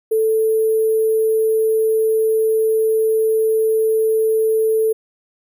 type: tone with sample-and-hold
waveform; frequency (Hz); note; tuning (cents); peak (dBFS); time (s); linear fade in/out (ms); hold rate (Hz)
sine; 440; A4; 0; -13; 0.11-4.93; 10; 11025
effects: none